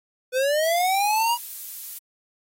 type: linear sweep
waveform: square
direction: up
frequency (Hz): 496.3 to 968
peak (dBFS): -20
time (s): 0.32-1.38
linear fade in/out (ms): 50
type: noise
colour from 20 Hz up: violet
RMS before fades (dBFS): -34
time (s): 0.63-1.99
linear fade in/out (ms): 10
effects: AAC 48 kbps